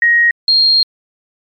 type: tone pair in turn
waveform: sine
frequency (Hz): 1882 / 4225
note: A#6 / C8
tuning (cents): +16 / +16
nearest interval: octave + major second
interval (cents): 1400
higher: second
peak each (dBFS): -7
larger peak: neither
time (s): 0.02-0.31 / 0.48-0.83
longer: second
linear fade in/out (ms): 2
effects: MP3 96 kbps